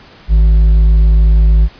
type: tone with hard clipping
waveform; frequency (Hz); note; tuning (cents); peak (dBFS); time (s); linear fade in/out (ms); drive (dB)
sine; 53.3; G#1; +46; -6; 0.28-1.69; 50; 4
effects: pink hiss -40 dBFS RMS until 1.79 s + resampled to 11025 Hz